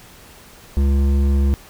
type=tone with hard clipping; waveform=sine; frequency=69.3 Hz; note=C#2; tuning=in tune; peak=-15 dBFS; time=0.77-1.54 s; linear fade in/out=0 ms; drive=10 dB; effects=pink hiss -44 dBFS RMS until 1.69 s

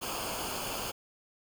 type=noise with comb filter; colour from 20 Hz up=pink; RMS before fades=-36 dBFS; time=0.01-0.92 s; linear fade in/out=20 ms; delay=0.52 ms; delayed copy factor=-0.7; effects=none

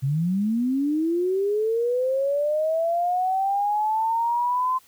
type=linear sweep; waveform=sine; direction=up; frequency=128.8 to 1035 Hz; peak=-20 dBFS; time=0.02-4.79 s; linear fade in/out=20 ms; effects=white hiss -56 dBFS RMS until 4.87 s

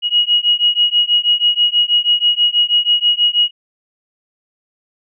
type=beating tone pair; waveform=sine; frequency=2894 / 2900.2 Hz; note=F#7 / F#7; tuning=-39 / -35 cents; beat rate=6.2 Hz; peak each=-14 / -14 dBFS; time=0.02-3.51 s; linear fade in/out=50 ms; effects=none

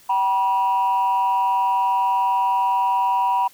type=tone pair together; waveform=sine; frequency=770 / 970.1 Hz; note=G5 / B5; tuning=-31 / -31 cents; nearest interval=major third; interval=400 cents; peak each=-21 / -16 dBFS; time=0.09-3.48 s; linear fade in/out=10 ms; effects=tanh soft clip ceiling -13 dBFS + white hiss -51 dBFS RMS until 3.53 s

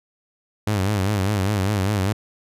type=tone with vibrato; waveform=sawtooth; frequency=100 Hz; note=G2; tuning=35 cents sharp; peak=-15 dBFS; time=0.67-2.13 s; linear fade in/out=5 ms; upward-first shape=sine; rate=5 Hz; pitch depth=120 cents each way; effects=resampled to 32000 Hz

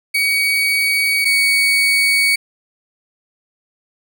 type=tone pair in turn; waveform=35% pulse; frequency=2254 / 2240 Hz; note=C#7 / C#7; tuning=+28 / +18 cents; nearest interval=unison; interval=10 cents; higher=first; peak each=-12 / -10 dBFS; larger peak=second; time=0.14-1.25 / 1.25-2.36 s; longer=neither; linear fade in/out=10 ms; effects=none

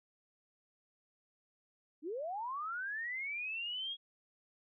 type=linear sweep; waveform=sine; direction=up; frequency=277.2 to 3322 Hz; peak=-37 dBFS; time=2.02-3.97 s; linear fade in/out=50 ms; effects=none

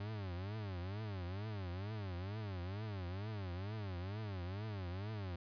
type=tone with vibrato; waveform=40% pulse; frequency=98 Hz; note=G2; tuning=in tune; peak=-40 dBFS; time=0-5.36 s; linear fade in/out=5 ms; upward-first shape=triangle; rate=2.2 Hz; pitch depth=230 cents each way; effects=resampled to 11025 Hz

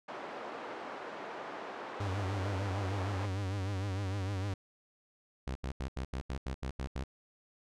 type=band-pass noise; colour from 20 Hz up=white; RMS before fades=-43 dBFS; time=0.08-3.26 s; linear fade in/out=5 ms; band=330 to 1000 Hz; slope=12 dB/octave
type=tone with vibrato; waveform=45% pulse; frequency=97.4 Hz; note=G2; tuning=11 cents flat; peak=-33 dBFS; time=2-4.54 s; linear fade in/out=5 ms; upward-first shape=triangle; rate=6.6 Hz; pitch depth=110 cents each way
type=tone bursts; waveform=sawtooth; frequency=65.41 Hz; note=C2; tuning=in tune; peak=-31 dBFS; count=10; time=5.47-7.037 s; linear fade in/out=0 ms; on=82 ms; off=83 ms
effects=low-pass 7000 Hz 12 dB/octave

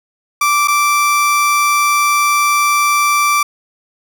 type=tone with dropouts; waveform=30% pulse; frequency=1170 Hz; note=D6; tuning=7 cents flat; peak=-8 dBFS; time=0.41-3.43 s; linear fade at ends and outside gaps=5 ms; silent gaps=0.675-0.681 s; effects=none

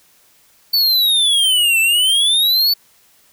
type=exponential two-way sweep; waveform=square; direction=down then up; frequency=4532 to 2637 to 4532 Hz; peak=-12 dBFS; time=0.73-2.74 s; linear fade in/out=10 ms; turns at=1.8 s; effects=white hiss -53 dBFS RMS until 3.32 s

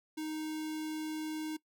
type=tone with notch filter; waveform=square; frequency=311.1 Hz; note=D#4; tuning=in tune; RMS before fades=-38 dBFS; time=0.17-1.57 s; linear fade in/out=10 ms; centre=1200 Hz; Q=1.5; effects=noise-tail reverb RT60 0.1 s tail -20 dB re dry

